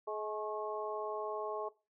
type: harmonic tone with a mistuned harmonic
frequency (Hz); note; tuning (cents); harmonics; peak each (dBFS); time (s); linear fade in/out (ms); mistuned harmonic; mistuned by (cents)
212.4; G#3; +39; 2 / 3 / 4 / 5; -39 / -42 / -44 / -43; 0.07-1.69; 10; 5; +41
effects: noise-tail reverb RT60 0.3 s tail -19 dB re dry